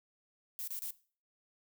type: noise bursts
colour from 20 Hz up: violet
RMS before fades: -40 dBFS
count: 3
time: 0.59-0.906 s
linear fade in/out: 0 ms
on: 86 ms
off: 29 ms
effects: noise-tail reverb RT60 0.4 s tail -18 dB re dry